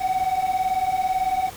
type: beating tone pair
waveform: triangle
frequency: 740 / 758 Hz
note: F#5 / F#5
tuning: 0 / +42 cents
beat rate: 18 Hz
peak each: -21 / -19 dBFS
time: 0-1.5 s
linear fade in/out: 20 ms
effects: tanh soft clip ceiling -15 dBFS + pink hiss -40 dBFS RMS until 1.56 s